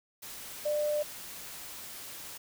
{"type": "tone in noise", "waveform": "sine", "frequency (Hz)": 596, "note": "D5", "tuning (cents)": 25, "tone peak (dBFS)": -27, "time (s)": [0.65, 1.03], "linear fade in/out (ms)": 10, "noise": "white", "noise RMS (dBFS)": -44, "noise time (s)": [0.22, 2.38], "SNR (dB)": 14, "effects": []}